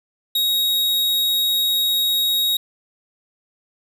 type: tone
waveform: 45% pulse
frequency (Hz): 3781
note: A#7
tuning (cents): +24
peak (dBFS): -17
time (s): 0.35-2.57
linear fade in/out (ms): 5
effects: none